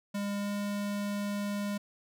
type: tone with pitch glide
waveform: square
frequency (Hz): 202.4 to 203.7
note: G#3 to G#3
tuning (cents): -44 to -33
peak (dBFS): -32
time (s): 0.14-1.78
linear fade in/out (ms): 10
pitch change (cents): +11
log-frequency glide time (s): 0.38-0.5
effects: none